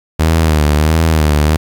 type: tone with vibrato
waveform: sawtooth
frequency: 77.78 Hz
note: D#2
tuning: in tune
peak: -5 dBFS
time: 0.19-1.57 s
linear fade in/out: 10 ms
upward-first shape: sine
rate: 1.5 Hz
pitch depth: 80 cents each way
effects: 7-bit